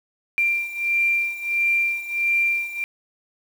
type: beating tone pair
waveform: sine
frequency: 2371 / 2372.5 Hz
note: D7 / D7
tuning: +16 / +17 cents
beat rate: 1.5 Hz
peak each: -21 / -24 dBFS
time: 0.38-2.84 s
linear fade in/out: 0 ms
effects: 7-bit